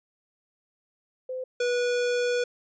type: tone pair in turn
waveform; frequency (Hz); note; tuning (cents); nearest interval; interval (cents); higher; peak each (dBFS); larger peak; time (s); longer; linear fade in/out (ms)
sine / square; 513 / 487.8; C5 / B4; -34 / -21; minor second; 87; first; -30 / -24; second; 1.29-1.44 / 1.6-2.44; second; 5
effects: resampled to 16000 Hz